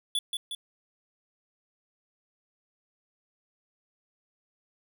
square tone with echo, 3444 Hz, A7, 38 cents flat, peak -26 dBFS, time 0.15-0.19 s, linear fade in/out 2 ms, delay 180 ms, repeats 2, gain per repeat -4 dB, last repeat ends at 0.55 s, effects none

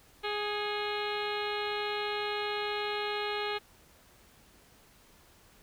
harmonic tone with a mistuned harmonic, 415.3 Hz, G#4, in tune, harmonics 1 / 2 / 3 / 4 / 5 / 6 / 7 / 8 / 9 / 10, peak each -35 / -38 / -40 / -41 / -42 / -43 / -43 / -44 / -45 / -45 dBFS, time 0.23-3.59 s, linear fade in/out 20 ms, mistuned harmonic 5, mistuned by +64 cents, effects pink hiss -60 dBFS RMS until 5.62 s

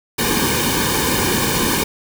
pink noise with comb filter, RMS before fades -18 dBFS, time 0.18-1.84 s, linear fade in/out 10 ms, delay 1.5 ms, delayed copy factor -0.9, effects none

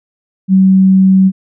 sine tone, 190 Hz, F#3, 46 cents sharp, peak -4 dBFS, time 0.48-1.32 s, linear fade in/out 50 ms, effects none

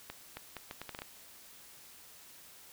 accelerating click train, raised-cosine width 0.3 ms, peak -25 dBFS, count 9, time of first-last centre 0.1-1.019 s, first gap 270 ms, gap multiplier 0.73, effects white hiss -55 dBFS RMS until 2.72 s

